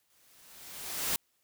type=noise with exponential growth; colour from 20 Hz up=white; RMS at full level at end=-29 dBFS; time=0.1-1.16 s; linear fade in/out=2 ms; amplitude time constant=230 ms; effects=white hiss -74 dBFS RMS until 1.43 s